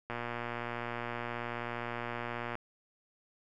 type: click train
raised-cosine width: 0.5 ms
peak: -22 dBFS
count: 293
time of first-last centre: 0.1-2.554 s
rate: 119 Hz
effects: none